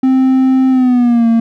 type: tone with pitch glide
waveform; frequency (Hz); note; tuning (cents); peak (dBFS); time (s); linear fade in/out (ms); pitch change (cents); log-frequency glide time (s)
triangle; 261.6 to 229.1; C4 to A#3; 0 to -30; -5; 0.03-1.4; 5; -230; 0.7-1.28
effects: none